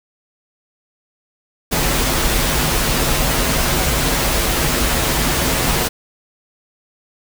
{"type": "noise with comb filter", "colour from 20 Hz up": "pink", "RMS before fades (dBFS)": -17, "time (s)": [1.71, 5.89], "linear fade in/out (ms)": 20, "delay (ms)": 10, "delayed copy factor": -0.55, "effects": []}